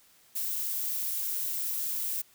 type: noise with high-pass filter sweep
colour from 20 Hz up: violet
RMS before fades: -32 dBFS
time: 0.35-2.22 s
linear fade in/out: 10 ms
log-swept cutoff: 360 to 590 Hz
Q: 1.4
effects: white hiss -61 dBFS RMS until 2.34 s